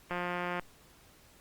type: click train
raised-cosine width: 0.5 ms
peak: -20 dBFS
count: 87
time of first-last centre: 0.11-0.596 s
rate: 177 Hz
effects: pink hiss -60 dBFS RMS until 1.4 s + Opus 48 kbps